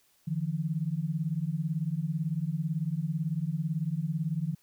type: beating tone pair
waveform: sine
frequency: 150.5 / 168.5 Hz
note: D3 / E3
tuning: +43 / +38 cents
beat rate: 18 Hz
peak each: -31 dBFS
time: 0.27-4.55 s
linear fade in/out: 10 ms
effects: white hiss -67 dBFS RMS until 4.62 s